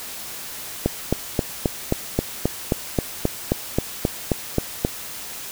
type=click train; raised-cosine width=2 ms; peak=-4 dBFS; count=16; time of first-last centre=0.86-4.849 s; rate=3.76 Hz; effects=white hiss -34 dBFS RMS until 5.51 s